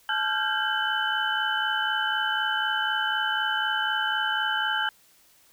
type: tone cluster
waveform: sine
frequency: 864 / 1385 / 1545 / 1609 / 3018 Hz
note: A5 / F6 / G6 / G6 / F#7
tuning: -32 / -15 / -26 / +45 / +34 cents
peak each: -30 dBFS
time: 0.09-4.89 s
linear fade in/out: 2 ms
effects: white hiss -59 dBFS RMS until 5.52 s